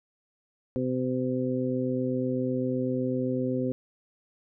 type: harmonic tone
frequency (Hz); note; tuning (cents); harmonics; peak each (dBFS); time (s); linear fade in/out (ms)
127.9; C3; -39; 1 / 2 / 3 / 4; -33 / -28 / -33 / -32; 0.76-3.72; 0
effects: none